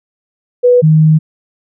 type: tone pair in turn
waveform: sine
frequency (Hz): 492 / 156.36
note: B4 / D#3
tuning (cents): -7 / +9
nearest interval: octave + minor sixth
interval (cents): 1984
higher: first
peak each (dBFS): -4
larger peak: neither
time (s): 0.63-0.82 / 0.82-1.19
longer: second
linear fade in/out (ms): 20
effects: none